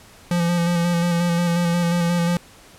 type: tone with vibrato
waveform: square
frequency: 172.4 Hz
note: F3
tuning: 22 cents flat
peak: -18 dBFS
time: 0.31-2.37 s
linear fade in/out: 2 ms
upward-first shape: square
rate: 5.6 Hz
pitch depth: 22 cents each way
effects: pink hiss -47 dBFS RMS until 2.78 s + low-pass 12000 Hz 12 dB/octave